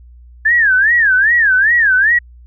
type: tone with vibrato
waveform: sine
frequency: 1700 Hz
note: G#6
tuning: 40 cents sharp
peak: -8 dBFS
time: 0.45-2.19 s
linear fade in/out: 10 ms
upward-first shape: sine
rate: 2.5 Hz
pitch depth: 220 cents each way
effects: added 60 Hz sine -37 dBFS peak until 2.46 s